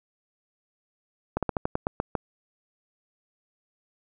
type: slowing click train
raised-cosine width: 1 ms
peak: -11 dBFS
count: 9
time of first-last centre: 1.37-2.152 s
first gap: 57 ms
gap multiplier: 1.15
effects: none